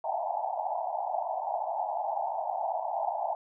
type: band-pass noise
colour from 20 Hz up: pink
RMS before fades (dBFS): -32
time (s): 0.04-3.35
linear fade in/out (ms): 2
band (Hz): 640 to 910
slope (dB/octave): 96
effects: none